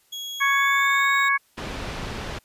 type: tone with pitch glide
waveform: 35% pulse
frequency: 3322 to 3772 Hz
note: G#7 to A#7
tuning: 0 to +20 cents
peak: -29 dBFS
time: 0.12-1.29 s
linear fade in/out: 10 ms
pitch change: +220 cents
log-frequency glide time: 0.42-1.15 s
type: harmonic tone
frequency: 554.4 Hz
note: C#5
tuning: in tune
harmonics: 2 / 3 / 4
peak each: -22 / -22 / -22 dBFS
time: 0.4-1.38 s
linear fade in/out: 20 ms
type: low-pass noise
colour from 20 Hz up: pink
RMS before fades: -32 dBFS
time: 1.57-2.39 s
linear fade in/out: 10 ms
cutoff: 4100 Hz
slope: 12 dB/octave
effects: white hiss -62 dBFS RMS until 2.44 s + resampled to 32000 Hz